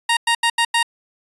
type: tone bursts at uneven times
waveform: 15% pulse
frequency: 932.3 Hz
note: A#5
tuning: in tune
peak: -8 dBFS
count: 5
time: 0.09-0.17 / 0.27-0.35 / 0.43-0.5 / 0.58-0.65 / 0.74-0.83 s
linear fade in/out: 5 ms
effects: resampled to 24000 Hz